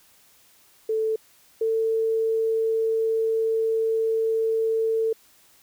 sine tone pair in turn, 440.3 / 447.2 Hz, A4 / A4, +1 / +28 cents, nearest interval unison, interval 27 cents, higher second, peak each -21 / -20 dBFS, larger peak second, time 0.89-1.16 / 1.61-5.13 s, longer second, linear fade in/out 5 ms, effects white hiss -57 dBFS RMS until 5.62 s

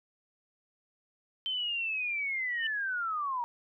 sine linear sweep, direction down, 3108 to 932.3 Hz, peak -30 dBFS, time 1.46-3.44 s, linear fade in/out 0 ms
sine tone with exponential growth, 2975 Hz, F#7, 9 cents sharp, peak -29 dBFS, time 2.48-2.67 s, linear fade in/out 5 ms, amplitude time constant 41 ms
effects none

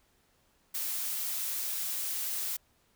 blue noise, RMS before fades -34 dBFS, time 0.74-2.57 s, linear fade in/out 10 ms, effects pink hiss -69 dBFS RMS until 2.95 s

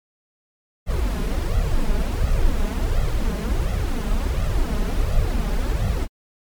brown noise with flanger, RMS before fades -20 dBFS, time 0.86-6.08 s, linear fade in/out 50 ms, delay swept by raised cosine 1.5 to 4.9 ms, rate 1.4 Hz, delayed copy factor +0.75, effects MP3 96 kbps

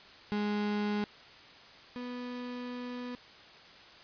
35% pulse tone pair in turn, 207.7 / 246.5 Hz, G#3 / B3, 0 / -3 cents, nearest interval minor third, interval 297 cents, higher second, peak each -28 / -36 dBFS, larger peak first, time 0.32-1.04 / 1.96-3.15 s, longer second, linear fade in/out 0 ms, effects white hiss -53 dBFS RMS until 4.03 s + resampled to 11025 Hz

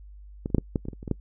clicks, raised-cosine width 3 ms, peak -16 / -28 / -7 / -10 / -11 / -24 / -18 / -27 / -28 / -20 / -11 dBFS, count 11, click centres 0.459 / 0.502 / 0.547 / 0.583 / 0.758 / 0.854 / 0.885 / 0.932 / 1.029 / 1.078 / 1.113 s, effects noise-tail reverb RT60 0.1 s tail -25 dB re dry + added 50 Hz sine -43 dBFS peak until 1.2 s

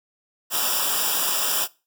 white noise with comb filter, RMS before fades -23 dBFS, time 0.5-1.68 s, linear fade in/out 50 ms, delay 0.47 ms, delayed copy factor -1, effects noise-tail reverb RT60 0.3 s tail -21 dB re dry

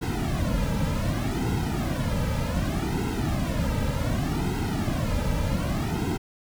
brown noise with flanger, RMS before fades -26 dBFS, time 0.01-6.18 s, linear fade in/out 20 ms, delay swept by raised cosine 1.7 to 2.8 ms, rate 0.66 Hz, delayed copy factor -1, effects none

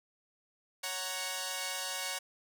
5% pulse chord, F# major, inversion second, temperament equal, 554.4 / 740 / 932.3 Hz, C#5 / F#5 / A#5, 0 / 0 / 0 cents, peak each -28 dBFS, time 0.83-2.19 s, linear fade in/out 10 ms, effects none

